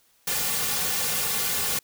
white noise with comb filter, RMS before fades -26 dBFS, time 0.27-1.79 s, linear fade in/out 5 ms, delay 3.1 ms, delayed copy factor -0.9, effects white hiss -63 dBFS RMS until 1.83 s

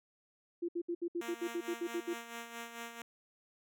sine tone bursts, 344.3 Hz, F4, 25 cents flat, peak -33 dBFS, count 12, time 0.62-2.138 s, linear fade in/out 10 ms, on 66 ms, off 66 ms
5% pulse tone with tremolo, 233.1 Hz, A#3, in tune, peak -30 dBFS, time 1.21-3.02 s, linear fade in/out 2 ms, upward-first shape sine, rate 4.5 Hz, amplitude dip 60%
effects none

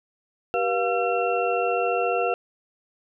sine tone cluster, 387.8 / 482.1 / 703 / 1353 / 2717 Hz, G4 / B4 / F5 / E6 / F7, -19 / -42 / +11 / +45 / -48 cents, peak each -29 / -25 / -25 / -30 / -31 dBFS, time 0.54-2.34 s, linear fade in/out 0 ms, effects none

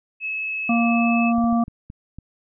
sine tone with pitch glide, 2588 to 2604 Hz, E7 to E7, -32 to -22 cents, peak -24 dBFS, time 0.2-1.33 s, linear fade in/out 50 ms, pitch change +10 cents, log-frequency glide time 0.78-1.07 s
harmonic tone, 233.1 Hz, A#3, in tune, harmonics 1 / 3 / 5, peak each -17 / -24 / -29 dBFS, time 0.69-1.64 s, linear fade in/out 5 ms
clicks, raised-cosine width 5 ms, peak -24 dBFS, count 6, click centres 1.383 / 1.441 / 1.528 / 1.681 / 1.901 / 2.186 s
effects none

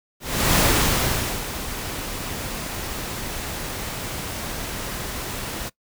pink noise with ADSR envelope, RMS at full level -17 dBFS, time 0.2-5.7 s, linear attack 350 ms, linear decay 890 ms, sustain -13 dB, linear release 23 ms, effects noise-tail reverb RT60 0.1 s tail -21 dB re dry

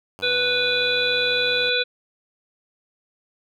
5% pulse tone, 94 Hz, F#2, 28 cents sharp, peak -28 dBFS, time 0.19-1.7 s, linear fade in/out 0 ms
harmonic tone, 493.9 Hz, B4, in tune, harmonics 1 / 3 / 5 / 7 / 8, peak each -25 / -25 / -25 / -25 / -25 dBFS, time 0.22-1.84 s, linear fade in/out 20 ms
effects none

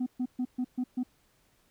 sine tone bursts, 251 Hz, B3, 28 cents sharp, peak -25 dBFS, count 6, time 0-1.034 s, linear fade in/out 10 ms, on 64 ms, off 130 ms, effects tanh soft clip ceiling -26 dBFS + pink hiss -68 dBFS RMS until 1.7 s

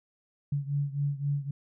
sine beating tone pair, 141.4 / 145.2 Hz, C#3 / D3, +35 / -19 cents, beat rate 3.8 Hz, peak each -29 / -32 dBFS, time 0.52-1.51 s, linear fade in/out 5 ms, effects none

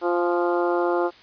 harmonic tone with a mistuned harmonic, 174.61 Hz, F3, in tune, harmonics 2 / 3 / 4 / 5 / 6 / 7 / 8, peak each -22 / -26 / -28 / -30 / -32 / -33 / -34 dBFS, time 0.01-1.11 s, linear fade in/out 50 ms, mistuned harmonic 5, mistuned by -26 cents, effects white hiss -49 dBFS RMS until 1.22 s + resampled to 11025 Hz

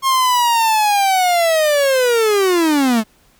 45% pulse linear sweep, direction down, 1080 to 210.7 Hz, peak -12 dBFS, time 0.02-3.04 s, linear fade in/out 50 ms, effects pink hiss -54 dBFS RMS until 3.39 s

